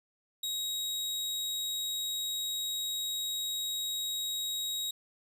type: tone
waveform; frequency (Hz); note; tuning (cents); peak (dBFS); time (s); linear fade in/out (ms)
sawtooth; 3800; A#7; +33; -29; 0.43-4.91; 5
effects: resampled to 32000 Hz + 11-bit